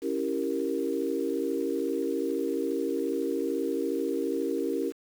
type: chord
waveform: sine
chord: C# diminished seventh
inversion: none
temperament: equal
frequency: 277.2 / 329.6 / 392 / 466.2 Hz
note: C#4 / E4 / G4 / Bb4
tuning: 0 / 0 / 0 / 0 cents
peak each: -32 dBFS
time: 0.01-4.93 s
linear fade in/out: 50 ms
effects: 8-bit